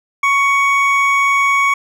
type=tone pair together; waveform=triangle; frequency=1108.7 / 2239 Hz; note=C#6 / C#7; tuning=0 / +17 cents; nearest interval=octave; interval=1217 cents; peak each=-12 dBFS; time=0.23-1.74 s; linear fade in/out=5 ms; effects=none